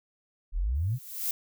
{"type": "exponential sweep", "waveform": "sine", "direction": "up", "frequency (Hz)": [35.06, 138.59], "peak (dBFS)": -25, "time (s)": [0.52, 0.99], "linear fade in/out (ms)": 50}
{"type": "noise with exponential growth", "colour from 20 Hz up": "violet", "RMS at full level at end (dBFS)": -27, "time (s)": [0.75, 1.31], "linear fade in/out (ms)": 2, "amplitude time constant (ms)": 120}
{"effects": []}